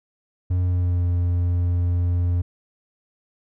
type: tone with pitch glide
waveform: triangle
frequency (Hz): 90.2 to 87.83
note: F#2 to F2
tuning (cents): -44 to +10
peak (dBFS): -16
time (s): 0.5-2.42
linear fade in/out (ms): 10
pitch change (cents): -46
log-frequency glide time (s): 0.62-1.03
effects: none